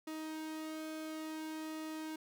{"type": "tone with flanger", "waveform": "sawtooth", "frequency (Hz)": 313.9, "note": "D#4", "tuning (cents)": 15, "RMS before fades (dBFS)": -43, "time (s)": [0.07, 2.16], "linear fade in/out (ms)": 5, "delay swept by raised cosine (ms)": [1.3, 2.15], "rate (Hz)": 0.58, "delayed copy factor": -0.5, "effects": []}